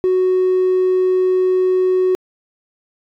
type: tone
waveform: triangle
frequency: 370 Hz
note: F#4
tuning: in tune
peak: -9 dBFS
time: 0.04-2.15 s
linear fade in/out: 0 ms
effects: tanh soft clip ceiling -8 dBFS